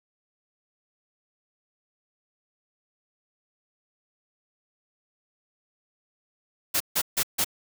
white noise bursts, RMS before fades -24 dBFS, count 4, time 6.74-7.446 s, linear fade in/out 10 ms, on 64 ms, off 150 ms, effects none

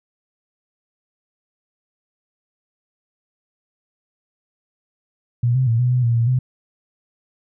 sine tone with pitch steps, 120.2 / 130.1 / 114.8 / 124.2 / 125.5 / 117.5 / 116.4 / 127.5 Hz, B2 / C3 / A#2 / B2 / B2 / A#2 / A#2 / C3, -46 / -9 / -26 / +10 / +28 / +14 / -2 / -44 cents, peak -14 dBFS, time 5.43-6.39 s, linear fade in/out 5 ms, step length 120 ms, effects none

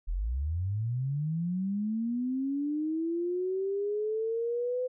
sine linear sweep, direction up, 36.98 to 509 Hz, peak -28 dBFS, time 0.07-4.88 s, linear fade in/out 20 ms, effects none

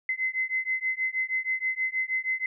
sine beating tone pair, 2048 / 2054.3 Hz, C7 / C7, -38 / -32 cents, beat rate 6.3 Hz, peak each -29 dBFS, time 0.09-2.46 s, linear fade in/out 2 ms, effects none

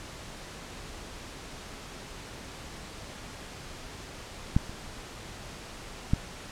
clicks, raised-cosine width 5 ms, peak -9 / -28 / -10 dBFS, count 3, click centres 4.565 / 4.695 / 6.135 s, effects pink hiss -43 dBFS RMS until 6.51 s + low-pass 8000 Hz 12 dB/octave

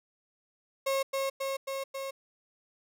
35% pulse tone with echo, 542 Hz, C#5, 39 cents flat, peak -25 dBFS, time 0.86-1.03 s, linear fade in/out 10 ms, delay 270 ms, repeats 4, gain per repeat -2 dB, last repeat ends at 2.11 s, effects none

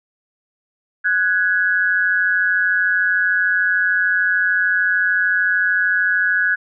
sine tone pair together, 1480 / 1666.6 Hz, F#6 / G#6, 0 / +6 cents, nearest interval major second, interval 206 cents, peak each -17 dBFS, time 1.04-6.56 s, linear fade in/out 20 ms, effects none

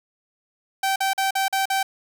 sawtooth tone bursts, 775 Hz, G5, 20 cents flat, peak -16 dBFS, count 6, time 0.83-1.83 s, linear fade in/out 5 ms, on 130 ms, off 44 ms, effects none

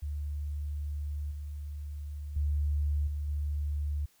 sine tone with level steps, 73.42 Hz, D2, in tune, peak -32 / -36 / -26 / -31 / -29 dBFS, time 0.02-4.06 s, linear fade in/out 10 ms, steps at 1.31 / 2.36 / 3.07 / 3.28 s, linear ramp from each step 5 ms, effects white hiss -66 dBFS RMS until 4.2 s

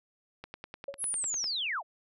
click train, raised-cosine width 0.3 ms, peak -26 dBFS, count 11, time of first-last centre 0.44-1.442 s, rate 9.98 Hz
sine tone with exponential decay, 557 Hz, C#5, 8 cents sharp, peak -31 dBFS, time 0.88-1 s, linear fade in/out 5 ms, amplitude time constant 25 ms
sine linear sweep, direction down, 11120 to 550 Hz, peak -30 dBFS, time 0.98-1.83 s, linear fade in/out 50 ms
effects none

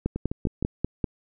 two click trains, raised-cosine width 3 ms, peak -11 / -16 dBFS, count 6 / 4, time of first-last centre 0.06-1.042 / 0.16-0.626 s, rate 5.09 / 6.44 Hz, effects none

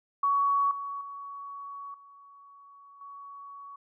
sine tone with level steps, 1123 Hz, C#6, 22 cents sharp, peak -22 / -33 / -38 / -50 / -42 dBFS, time 0.23-3.76 s, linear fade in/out 5 ms, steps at 0.71 / 1.01 / 1.94 / 3.01 s, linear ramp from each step 2 ms, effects none

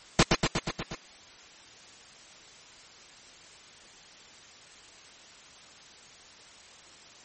pink noise with echo, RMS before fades -18 dBFS, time 0.19-0.23 s, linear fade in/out 2 ms, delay 120 ms, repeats 6, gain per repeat -3 dB, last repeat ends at 0.95 s, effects white hiss -51 dBFS RMS until 7.24 s + MP3 32 kbps

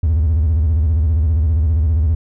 triangle tone with vibrato, 78.6 Hz, D#2, 18 cents sharp, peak -9 dBFS, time 0.03-2.15 s, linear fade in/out 5 ms, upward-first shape square, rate 15 Hz, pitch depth 140 cents each way, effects tanh soft clip ceiling -6 dBFS

